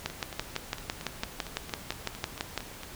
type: two click trains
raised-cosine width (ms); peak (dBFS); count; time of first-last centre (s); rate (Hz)
0.2; -22 / -12; 13 / 16; 0.1-2.833 / 0.06-2.577; 4.39 / 5.96
effects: pink hiss -45 dBFS RMS until 2.95 s